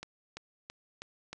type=accelerating click train; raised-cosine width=0.2 ms; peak=-24 dBFS; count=5; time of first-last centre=0.03-1.33 s; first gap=340 ms; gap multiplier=0.97; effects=resampled to 22050 Hz